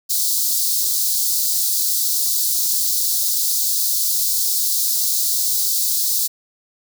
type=high-pass noise; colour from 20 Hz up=white; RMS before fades=-19 dBFS; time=0.09-6.28 s; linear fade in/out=20 ms; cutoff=4000 Hz; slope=48 dB/octave; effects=none

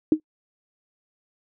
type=tone with exponential decay; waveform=sine; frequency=311.1 Hz; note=D#4; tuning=in tune; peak=-9 dBFS; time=0.12-0.2 s; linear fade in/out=2 ms; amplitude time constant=16 ms; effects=noise-tail reverb RT60 0.1 s tail -26 dB re dry

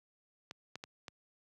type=clicks; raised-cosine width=0.2 ms; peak=-26 dBFS; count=4; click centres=0.511 / 0.756 / 0.839 / 1.082 s; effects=high-pass 100 Hz 12 dB/octave

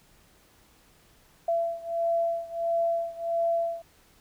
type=beating tone pair; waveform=sine; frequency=673 / 674.5 Hz; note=E5 / E5; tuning=+36 / +40 cents; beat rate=1.5 Hz; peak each=-27 / -29 dBFS; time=1.48-3.82 s; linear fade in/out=5 ms; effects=pink hiss -60 dBFS RMS until 4.2 s

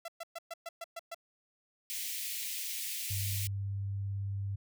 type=tone bursts; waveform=sawtooth; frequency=672 Hz; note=E5; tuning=33 cents sharp; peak=-35 dBFS; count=8; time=0.05-1.146 s; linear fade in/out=5 ms; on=32 ms; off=120 ms
type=high-pass noise; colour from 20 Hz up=white; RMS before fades=-38 dBFS; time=1.9-3.47 s; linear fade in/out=0 ms; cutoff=2000 Hz; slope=48 dB/octave
type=tone with vibrato; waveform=sine; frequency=99 Hz; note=G2; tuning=18 cents sharp; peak=-33 dBFS; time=3.1-4.56 s; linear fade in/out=10 ms; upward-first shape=sine; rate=18 Hz; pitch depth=9 cents each way
effects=none

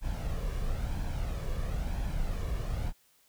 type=noise with flanger; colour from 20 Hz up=brown; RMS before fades=-32 dBFS; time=0.01-2.93 s; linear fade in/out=50 ms; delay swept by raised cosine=1.2 to 1.78 ms; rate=1 Hz; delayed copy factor=+0.5; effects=white hiss -66 dBFS RMS until 3.28 s

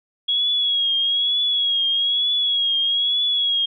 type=tone with vibrato; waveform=sine; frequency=3322 Hz; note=G#7; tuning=in tune; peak=-17 dBFS; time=0.28-3.66 s; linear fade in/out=10 ms; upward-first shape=triangle; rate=1.1 Hz; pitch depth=59 cents each way; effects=none

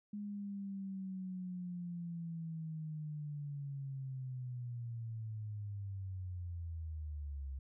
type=linear sweep; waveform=sine; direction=down; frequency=207.5 to 66.2 Hz; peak=-40 dBFS; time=0.13-7.59 s; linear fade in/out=5 ms; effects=none

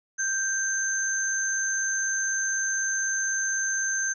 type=tone pair together; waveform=sine; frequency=1568 / 6272 Hz; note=G6 / G8; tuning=0 / 0 cents; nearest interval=2 octaves; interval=2400 cents; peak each=-27 dBFS; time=0.18-4.14 s; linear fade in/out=20 ms; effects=none

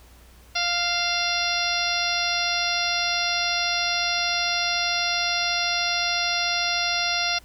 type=harmonic tone with a mistuned harmonic; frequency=698.5 Hz; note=F5; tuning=in tune; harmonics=1 / 2 / 3 / 4 / 5 / 6 / 7 / 8; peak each=-30 / -30 / -30 / -30 / -30 / -30 / -30 / -30 dBFS; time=0.55-7.39 s; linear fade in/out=10 ms; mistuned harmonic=4; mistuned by=-30 cents; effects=added 60 Hz sine -49 dBFS peak until 7.44 s + pink hiss -54 dBFS RMS until 7.44 s

